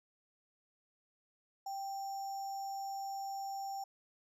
sine tone with sample-and-hold, 784 Hz, G5, in tune, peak -38 dBFS, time 1.66-3.84 s, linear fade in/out 5 ms, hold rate 6300 Hz, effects low-pass 11000 Hz 12 dB/octave

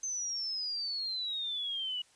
sine exponential sweep, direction down, 6272 to 2912 Hz, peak -33 dBFS, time 0.03-2.02 s, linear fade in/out 5 ms, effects white hiss -64 dBFS RMS until 2.15 s + resampled to 22050 Hz

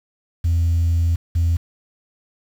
sine tone bursts at uneven times, 84 Hz, E2, 33 cents sharp, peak -13 dBFS, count 2, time 0.44-1.16 / 1.35-1.57 s, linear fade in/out 10 ms, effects tanh soft clip ceiling -12 dBFS + 7-bit

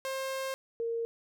sawtooth / sine tone pair in turn, 532 / 461.7 Hz, C5 / A#4, +29 / -17 cents, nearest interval major second, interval 246 cents, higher first, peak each -29 / -30 dBFS, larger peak first, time 0.05-0.54 / 0.8-1.05 s, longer first, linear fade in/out 0 ms, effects none

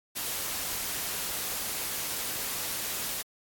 white noise, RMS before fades -33 dBFS, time 0.15-3.23 s, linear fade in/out 20 ms, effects AAC 64 kbps

